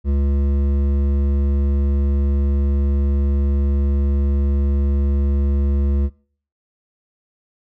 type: tone with hard clipping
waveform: sine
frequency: 70 Hz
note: C#2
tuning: 18 cents sharp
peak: -17 dBFS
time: 0.04-6.1 s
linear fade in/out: 50 ms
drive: 11 dB
effects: noise-tail reverb RT60 0.5 s tail -22 dB re dry